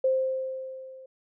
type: tone with level ramp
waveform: sine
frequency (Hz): 524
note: C5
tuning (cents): +2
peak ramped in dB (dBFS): -19 to -44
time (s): 0.04-1.06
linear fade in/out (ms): 5
effects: none